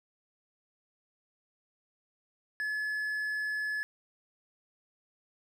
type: tone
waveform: triangle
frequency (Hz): 1712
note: A6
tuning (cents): -48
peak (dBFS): -29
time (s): 2.6-3.83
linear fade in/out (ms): 0
effects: none